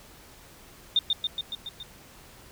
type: tone with echo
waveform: sine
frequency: 3629 Hz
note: A#7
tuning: 47 cents flat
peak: -18 dBFS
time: 0.96-0.99 s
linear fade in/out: 2 ms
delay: 140 ms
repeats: 6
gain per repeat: -3 dB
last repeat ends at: 1.83 s
effects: pink hiss -51 dBFS RMS until 2.51 s